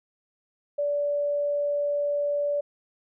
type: tone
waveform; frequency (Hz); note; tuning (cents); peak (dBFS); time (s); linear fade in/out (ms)
sine; 579; D5; -25; -23; 0.78-2.61; 10
effects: none